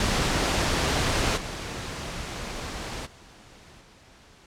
pink noise with level steps, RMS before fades -24 / -34 / -50 / -53 dBFS, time 0-4.46 s, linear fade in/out 2 ms, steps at 1.36 / 3.05 / 3.8 s, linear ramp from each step 20 ms, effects low-pass 7000 Hz 12 dB/octave

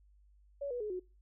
sine tone with pitch steps, 564 / 488.2 / 422.5 / 365.7 Hz, C#5 / B4 / G#4 / F#4, +30 / -20 / +30 / -20 cents, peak -35 dBFS, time 0.61-0.998 s, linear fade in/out 10 ms, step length 97 ms, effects noise-tail reverb RT60 0.3 s tail -23 dB re dry + added 50 Hz sine -61 dBFS peak until 1.21 s

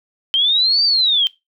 sine linear two-way sweep, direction up then down, 3105 to 4699 to 3105 Hz, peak -12 dBFS, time 0.34-1.27 s, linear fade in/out 0 ms, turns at 0.84 s, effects noise-tail reverb RT60 0.2 s tail -20 dB re dry

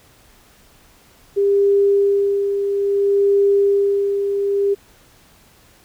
sine tone with tremolo, 400 Hz, G4, 35 cents sharp, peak -11 dBFS, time 1.36-4.75 s, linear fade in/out 20 ms, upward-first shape sine, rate 0.6 Hz, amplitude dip 50%, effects pink hiss -51 dBFS RMS until 5.84 s

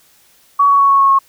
sine tone with pitch steps, 1129 / 1121.2 / 1113.5 / 1105.8 / 1098.1 / 1090.5 Hz, C#6 / C#6 / C#6 / C#6 / C#6 / C#6, +31 / +19 / +7 / -5 / -17 / -29 cents, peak -7 dBFS, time 0.59-1.19 s, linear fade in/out 10 ms, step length 100 ms, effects white hiss -51 dBFS RMS until 1.28 s

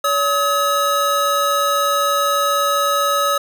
square tone pair together, 567.5 / 1274 Hz, C#5 / D#6, +41 / +41 cents, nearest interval octave + major second, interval 1400 cents, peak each -21 / -17 dBFS, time 0.04-3.38 s, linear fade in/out 5 ms, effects none

